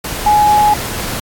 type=tone in noise; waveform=sine; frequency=839 Hz; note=G#5; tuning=17 cents sharp; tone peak=-7 dBFS; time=0.26-0.74 s; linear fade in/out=5 ms; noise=pink; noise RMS=-22 dBFS; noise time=0.04-1.2 s; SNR=+12 dB; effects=AAC 64 kbps